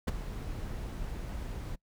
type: noise with ADSR envelope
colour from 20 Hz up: brown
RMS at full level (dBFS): -24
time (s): 0.07-1.76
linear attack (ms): 13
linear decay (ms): 19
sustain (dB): -14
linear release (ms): 14
effects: noise-tail reverb RT60 0.1 s tail -23 dB re dry